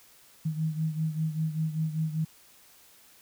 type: beating tone pair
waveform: sine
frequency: 156.7 / 161.8 Hz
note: D#3 / E3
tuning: +13 / -32 cents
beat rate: 5.1 Hz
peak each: -28 / -33 dBFS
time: 0.45-2.25 s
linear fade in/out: 10 ms
effects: white hiss -57 dBFS RMS until 3.21 s